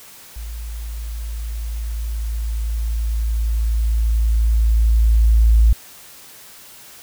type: tone with level ramp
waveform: sine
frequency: 55.7 Hz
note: A1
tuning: 22 cents sharp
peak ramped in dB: -27 to -8 dBFS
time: 0.36-5.73 s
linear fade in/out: 5 ms
effects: white hiss -42 dBFS RMS until 7.02 s